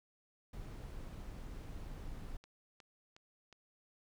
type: noise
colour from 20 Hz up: brown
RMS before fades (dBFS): -46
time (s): 0.53-2.37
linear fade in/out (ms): 5
type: click train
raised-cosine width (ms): 0.2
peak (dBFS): -40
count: 4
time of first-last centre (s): 2.44-3.527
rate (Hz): 2.76
effects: none